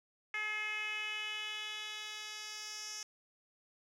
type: tone with band-pass filter sweep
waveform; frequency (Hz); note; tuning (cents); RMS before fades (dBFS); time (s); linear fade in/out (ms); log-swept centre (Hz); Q
10% pulse; 425.7; G#4; +43; -41; 0.34-3.03; 2; 2100 to 5600; 3.4
effects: none